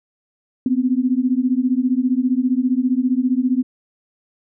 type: beating tone pair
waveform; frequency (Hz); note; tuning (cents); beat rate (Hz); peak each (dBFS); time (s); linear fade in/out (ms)
sine; 246.9 / 261.9; B3 / C4; 0 / +2; 15; -18 / -18; 0.66-3.63; 2
effects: none